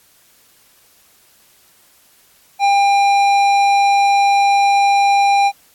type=tone with tanh clipping; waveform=sine; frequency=800 Hz; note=G5; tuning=35 cents sharp; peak=-12 dBFS; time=2.59-5.52 s; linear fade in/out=50 ms; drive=14 dB; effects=white hiss -52 dBFS RMS until 5.74 s + AAC 64 kbps